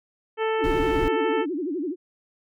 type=harmonic tone; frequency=441.6 Hz; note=A4; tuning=6 cents sharp; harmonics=1 / 2 / 3 / 4 / 5 / 6 / 7; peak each=-23 / -29 / -33 / -35 / -37 / -39 / -40 dBFS; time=0.37-1.46 s; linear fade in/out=50 ms
type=tone with vibrato; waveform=sine; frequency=323.3 Hz; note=E4; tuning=34 cents flat; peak=-25 dBFS; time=0.58-1.96 s; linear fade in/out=50 ms; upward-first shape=sine; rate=12 Hz; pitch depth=260 cents each way
type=noise; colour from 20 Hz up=brown; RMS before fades=-29 dBFS; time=0.64-1.08 s; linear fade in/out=0 ms
effects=none